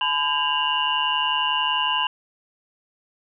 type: tone cluster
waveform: sine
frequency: 863 / 1008 / 1605 / 2800 / 2951 Hz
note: A5 / B5 / G6 / F7 / F#7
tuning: -34 / +35 / +40 / +4 / -5 cents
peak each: -29 / -24 / -32 / -24 / -27 dBFS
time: 0.01-2.07 s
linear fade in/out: 2 ms
effects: none